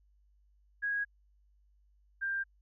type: tone pair in turn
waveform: sine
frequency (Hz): 1649 / 1588.8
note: G#6 / G6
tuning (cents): -13 / +23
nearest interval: minor second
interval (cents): 64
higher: first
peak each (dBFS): -30 / -31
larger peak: first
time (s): 0.82-1.05 / 2.21-2.44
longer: neither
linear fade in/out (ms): 20
effects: added 50 Hz sine -64 dBFS peak until 2.61 s